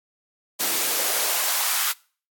white noise with high-pass filter sweep, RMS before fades -23 dBFS, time 0.59-1.93 s, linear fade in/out 20 ms, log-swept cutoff 250 to 1300 Hz, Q 1.5, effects noise-tail reverb RT60 0.4 s tail -23 dB re dry + AAC 64 kbps

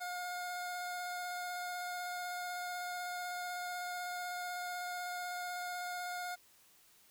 25% pulse tone with vibrato, 716 Hz, F5, 43 cents sharp, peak -35 dBFS, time 0-6.36 s, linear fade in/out 20 ms, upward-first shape square, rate 16 Hz, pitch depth 9 cents each way, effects white hiss -65 dBFS RMS until 7.1 s

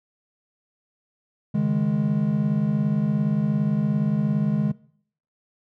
triangle chord, C# suspended second, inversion none, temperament just, 138.59 / 155.92 / 207.9 Hz, C#3 / D#3 / G#3, 0 / +4 / +2 cents, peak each -25 / -22 / -20 dBFS, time 1.54-4.72 s, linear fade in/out 10 ms, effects noise-tail reverb RT60 0.6 s tail -21 dB re dry

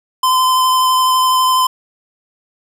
square tone with vibrato, 1027 Hz, C6, 33 cents flat, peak -11 dBFS, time 0.23-1.67 s, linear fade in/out 5 ms, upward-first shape sine, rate 12 Hz, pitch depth 11 cents each way, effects none

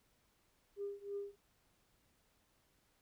sine tone with tremolo, 402.6 Hz, G4, 46 cents sharp, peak -37 dBFS, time 0.76-1.36 s, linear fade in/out 50 ms, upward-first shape triangle, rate 3.1 Hz, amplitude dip 95%, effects tanh soft clip ceiling -33 dBFS + pink hiss -75 dBFS RMS until 3.01 s

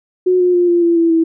sine tone with pitch steps, 365.7 / 359 / 352.4 / 346 / 339.6 / 333.4 / 327.3 Hz, F#4 / F4 / F4 / F4 / F4 / E4 / E4, -20 / +48 / +16 / -16 / -48 / +20 / -12 cents, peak -9 dBFS, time 0.26-1.24 s, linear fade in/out 10 ms, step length 140 ms, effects none

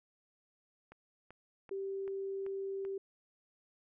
click train, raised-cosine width 0.5 ms, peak -38 dBFS, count 6, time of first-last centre 0.92-2.851 s, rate 2.59 Hz
sine tone, 390 Hz, G4, 9 cents flat, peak -36 dBFS, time 1.71-2.98 s, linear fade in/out 5 ms
effects none

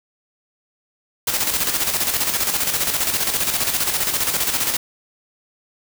white noise with tremolo, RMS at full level -19 dBFS, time 1.27-4.77 s, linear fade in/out 5 ms, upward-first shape square, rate 15 Hz, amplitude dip 50%, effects none

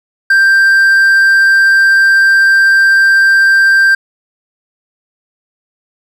triangle tone, 1577 Hz, G6, 10 cents sharp, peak -3 dBFS, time 0.3-3.95 s, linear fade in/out 5 ms, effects none

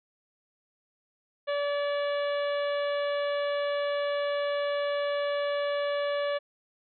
harmonic tone, 575 Hz, D5, 37 cents flat, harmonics 1 / 2 / 3 / 4 / 5 / 6 / 7, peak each -27 / -37 / -38 / -44 / -44 / -44 / -50 dBFS, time 1.47-6.39 s, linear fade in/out 20 ms, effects none

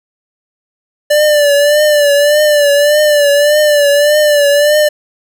square tone with vibrato, 587.3 Hz, D5, in tune, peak -7 dBFS, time 1.1-4.89 s, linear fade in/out 10 ms, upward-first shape triangle, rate 1.7 Hz, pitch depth 61 cents each way, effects none

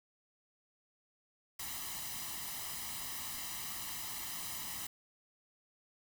white noise with comb filter, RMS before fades -42 dBFS, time 1.59-4.87 s, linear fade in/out 5 ms, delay 1 ms, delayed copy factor +0.7, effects none

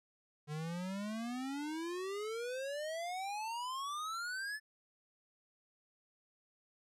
square exponential sweep, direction up, 146.83 to 1760 Hz, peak -39 dBFS, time 0.47-4.6 s, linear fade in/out 50 ms, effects low-pass 10000 Hz 12 dB/octave

